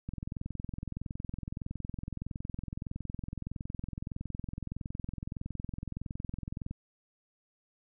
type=click train; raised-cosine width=5 ms; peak=-25 dBFS; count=144; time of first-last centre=0.09-6.71 s; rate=21.6 Hz; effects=none